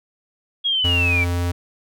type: linear sweep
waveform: sine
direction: down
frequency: 3322 to 2280 Hz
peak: -17 dBFS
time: 0.64-1.25 s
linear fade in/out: 20 ms
type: tone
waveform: square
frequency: 87.5 Hz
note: F2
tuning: 4 cents sharp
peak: -20 dBFS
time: 0.84-1.52 s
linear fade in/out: 10 ms
effects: none